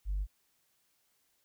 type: tone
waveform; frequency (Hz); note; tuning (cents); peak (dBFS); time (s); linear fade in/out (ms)
sine; 49; G1; 0; -29; 0.05-0.27; 50
effects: tanh soft clip ceiling -27 dBFS + white hiss -74 dBFS RMS until 1.44 s